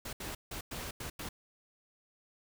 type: noise bursts at uneven times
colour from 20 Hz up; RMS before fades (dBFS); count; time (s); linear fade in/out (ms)
pink; -41; 6; 0.05-0.13 / 0.2-0.35 / 0.51-0.61 / 0.71-0.91 / 1-1.1 / 1.19-1.29; 5
effects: none